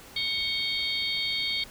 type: harmonic tone with a mistuned harmonic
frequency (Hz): 740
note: F#5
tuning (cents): 0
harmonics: 3 / 4 / 5 / 6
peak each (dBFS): -32 / -32 / -32 / -32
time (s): 0.16-1.64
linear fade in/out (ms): 5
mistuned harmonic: 4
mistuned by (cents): +140
effects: pink hiss -48 dBFS RMS until 1.7 s